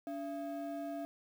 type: ring-modulated tone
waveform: triangle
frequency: 481.5 Hz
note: B4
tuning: 44 cents flat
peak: -33 dBFS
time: 0.07-1.05 s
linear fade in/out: 0 ms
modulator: 194 Hz
effects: 10-bit